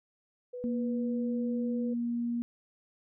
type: tone with pitch glide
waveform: sine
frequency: 493.9 to 490.8 Hz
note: B4 to B4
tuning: 0 to -11 cents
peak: -37 dBFS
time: 0.53-1.94 s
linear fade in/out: 10 ms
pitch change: -11 cents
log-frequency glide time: 0.68-0.99 s
type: tone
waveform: sine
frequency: 237 Hz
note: A#3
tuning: 29 cents sharp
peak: -29 dBFS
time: 0.64-2.42 s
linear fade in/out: 0 ms
effects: none